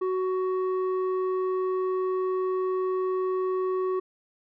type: tone with low-pass filter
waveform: square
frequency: 372.5 Hz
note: F#4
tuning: 12 cents sharp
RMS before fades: -27 dBFS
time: 0.01-4 s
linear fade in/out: 10 ms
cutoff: 840 Hz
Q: 8.8
effects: none